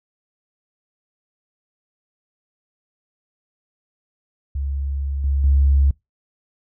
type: tone with level steps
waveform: sine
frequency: 69.3 Hz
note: C#2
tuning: in tune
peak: -21 / -16 / -11 dBFS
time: 4.55-5.91 s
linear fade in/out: 5 ms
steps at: 5.24 / 5.44 s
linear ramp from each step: 2 ms
effects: noise-tail reverb RT60 0.2 s tail -26 dB re dry + tanh soft clip ceiling -7 dBFS